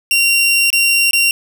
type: tone with dropouts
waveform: sawtooth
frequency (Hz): 2758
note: F7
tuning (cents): -22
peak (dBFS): -7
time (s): 0.11-1.31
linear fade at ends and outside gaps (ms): 1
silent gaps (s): 0.703-0.729 / 1.11-1.132
effects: none